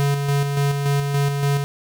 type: tone with tremolo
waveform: square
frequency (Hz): 141.5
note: C#3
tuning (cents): +36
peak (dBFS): -17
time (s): 0-1.64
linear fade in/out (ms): 0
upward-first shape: square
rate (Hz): 3.5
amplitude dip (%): 40
effects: none